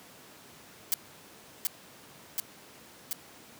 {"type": "noise with echo", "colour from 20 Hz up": "blue", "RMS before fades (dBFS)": -26, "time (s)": [0.92, 0.94], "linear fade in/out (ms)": 0, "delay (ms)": 730, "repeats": 3, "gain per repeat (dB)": -2, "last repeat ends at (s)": 3.13, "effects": ["pink hiss -52 dBFS RMS until 3.59 s", "high-pass 150 Hz 12 dB/octave"]}